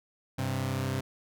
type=tone pair together; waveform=sawtooth; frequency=98.9 / 132.02 Hz; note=G2 / C3; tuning=+16 / +16 cents; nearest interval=perfect fourth; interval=500 cents; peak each=-29 / -27 dBFS; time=0.38-1.01 s; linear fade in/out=10 ms; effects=none